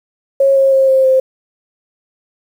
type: tone with pitch steps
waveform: sine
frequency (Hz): 546 / 540.4 / 534.8 / 529.2 / 523.8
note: C#5 / C#5 / C5 / C5 / C5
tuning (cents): -26 / -44 / +38 / +20 / +2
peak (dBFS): -7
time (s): 0.4-1.2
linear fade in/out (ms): 5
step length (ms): 160
effects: 7-bit